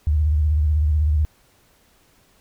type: tone with vibrato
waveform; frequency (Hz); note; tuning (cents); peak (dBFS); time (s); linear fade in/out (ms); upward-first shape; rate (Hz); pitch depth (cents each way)
sine; 75.8; D#2; -45; -15; 0.07-1.25; 0; square; 16; 74
effects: pink hiss -58 dBFS RMS until 2.4 s